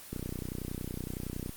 click train, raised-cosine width 3 ms, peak -23 dBFS, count 43, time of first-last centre 0.13-1.494 s, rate 30.8 Hz, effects white hiss -48 dBFS RMS until 1.56 s + Opus 24 kbps

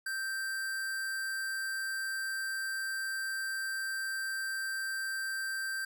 square tone with amplitude modulation, 1568 Hz, G6, in tune, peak -33 dBFS, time 0.06-5.85 s, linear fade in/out 5 ms, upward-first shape sine, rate 259 Hz, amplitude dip 25%, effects none

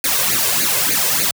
white noise with flanger, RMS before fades -17 dBFS, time 0.04-1.31 s, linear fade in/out 2 ms, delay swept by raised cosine 0.45 to 1.95 ms, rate 3.4 Hz, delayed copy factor +0.8, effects high-pass 100 Hz 12 dB/octave

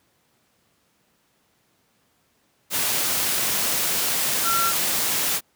sine tone in noise, 1361 Hz, F6, 45 cents flat, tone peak -21 dBFS, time 4.43-4.73 s, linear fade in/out 50 ms, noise white, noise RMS -23 dBFS, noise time 2.7-5.41 s, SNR -1 dB, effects pink hiss -65 dBFS RMS until 5.55 s + high-pass 100 Hz 12 dB/octave

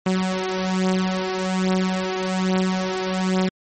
sawtooth beating tone pair, 186 / 187.2 Hz, F#3 / F#3, +9 / +20 cents, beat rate 1.2 Hz, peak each -20 / -18 dBFS, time 0.06-3.49 s, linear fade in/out 5 ms, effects MP3 32 kbps

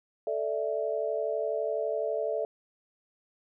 sine chord, A suspended fourth, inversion none, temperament equal, 440 / 587.3 / 659.3 Hz, A4 / D5 / E5, 0 / 0 / 0 cents, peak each -32 dBFS, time 0.27-2.45 s, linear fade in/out 2 ms, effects none

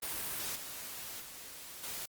white noise with level steps, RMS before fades -38 / -44 / -48 / -41 dBFS, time 0.02-2.06 s, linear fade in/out 10 ms, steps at 0.55 / 1.2 / 1.83 s, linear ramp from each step 10 ms, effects Opus 32 kbps

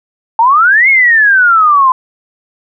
sine exponential two-way sweep, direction up then down, 880 to 2202 to 1015 Hz, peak -4 dBFS, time 0.39-1.92 s, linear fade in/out 2 ms, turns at 0.89 s, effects none

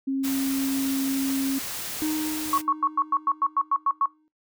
sine tone, 270 Hz, C#4, 45 cents flat, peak -23 dBFS, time 0.07-1.59 s, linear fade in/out 10 ms
white noise, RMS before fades -33 dBFS, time 0.23-2.62 s, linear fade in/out 20 ms
triangle tone with exponential decay, 309 Hz, D#4, 12 cents flat, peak -21 dBFS, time 2.02-4.28 s, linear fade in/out 0 ms, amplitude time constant 490 ms
sine tone bursts, 1108.7 Hz, C#6, in tune, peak -18 dBFS, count 11, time 2.53-4.058 s, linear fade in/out 2 ms, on 48 ms, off 100 ms
effects noise-tail reverb RT60 0.2 s tail -20 dB re dry

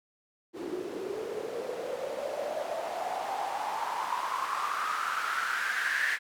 white noise with band-pass filter sweep, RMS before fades -33 dBFS, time 0.53-6.19 s, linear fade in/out 50 ms, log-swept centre 340 to 1800 Hz, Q 7.3, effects none

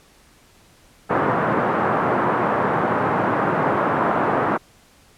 white band-pass noise, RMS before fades -20 dBFS, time 1.09-4.58 s, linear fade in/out 20 ms, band 120 to 1300 Hz, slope 24 dB/octave, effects pink hiss -53 dBFS RMS until 5.17 s + low-pass 12000 Hz 12 dB/octave

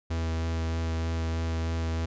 45% pulse tone with vibrato, 81.8 Hz, E2, 13 cents flat, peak -27 dBFS, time 0.1-2.06 s, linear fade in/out 10 ms, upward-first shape sine, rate 3.2 Hz, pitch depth 10 cents each way, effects resampled to 16000 Hz

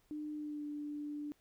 sine tone with pitch glide, 301.4 to 294.7 Hz, D4 to D4, +45 to +6 cents, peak -39 dBFS, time 0.11-1.32 s, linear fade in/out 0 ms, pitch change -39 cents, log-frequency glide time 0.33-0.66 s, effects pink hiss -73 dBFS RMS until 1.4 s

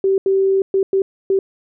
sine tone bursts at uneven times, 386.7 Hz, G4, 24 cents flat, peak -12 dBFS, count 5, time 0.04-0.18 / 0.26-0.62 / 0.74-0.83 / 0.93-1.02 / 1.3-1.39 s, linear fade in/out 2 ms, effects none

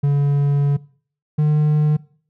triangle tone pair in turn, 142.5 / 150.97 Hz, C#3 / D3, +48 / +48 cents, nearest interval minor second, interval 100 cents, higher second, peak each -11 dBFS, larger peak neither, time 0.03-0.77 / 1.38-1.97 s, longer first, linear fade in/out 10 ms, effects noise-tail reverb RT60 0.5 s tail -21 dB re dry

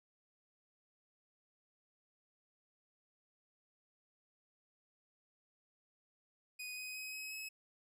sawtooth tone with pitch steps, 2489 / 2509 / 2530 / 2550 / 2571 Hz, D#7 / D#7 / D#7 / D#7 / E7, 0 / +14 / +28 / +42 / -44 cents, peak -40 dBFS, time 6.59-7.49 s, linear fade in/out 10 ms, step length 180 ms, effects none

